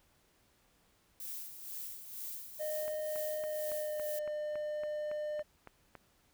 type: noise with tremolo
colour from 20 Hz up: violet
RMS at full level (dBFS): -42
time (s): 1.2-4.19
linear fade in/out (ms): 2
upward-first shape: sine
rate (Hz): 2.1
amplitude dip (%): 60
type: tone with pitch glide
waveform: triangle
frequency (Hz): 614 to 602.1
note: D#5 to D5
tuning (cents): -23 to +43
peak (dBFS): -33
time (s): 2.59-5.43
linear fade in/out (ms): 20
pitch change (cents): -34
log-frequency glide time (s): 3.39-4.19
type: click train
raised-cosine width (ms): 0.5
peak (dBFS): -33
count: 12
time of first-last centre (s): 2.88-5.953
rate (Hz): 3.58
effects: pink hiss -70 dBFS RMS until 6.33 s